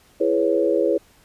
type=chord; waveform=sine; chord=C# minor seventh; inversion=first; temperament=equal with one note detuned; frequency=333.3 / 415.3 / 493.9 / 554.4 Hz; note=E4 / G#4 / B4 / C#5; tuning=+19 / 0 / 0 / 0 cents; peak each=-22 dBFS; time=0.2-0.98 s; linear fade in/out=10 ms; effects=pink hiss -55 dBFS RMS until 1.24 s + resampled to 32000 Hz